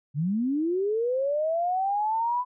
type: linear sweep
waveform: sine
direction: up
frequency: 134.3 to 1004 Hz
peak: -23 dBFS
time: 0.14-2.45 s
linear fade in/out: 50 ms
effects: none